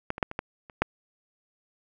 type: clicks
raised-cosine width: 0.5 ms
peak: -13 / -21 / -8 / -21 / -14 / -30 / -6 dBFS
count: 7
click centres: 0.104 / 0.181 / 0.228 / 0.314 / 0.391 / 0.698 / 0.82 s
effects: none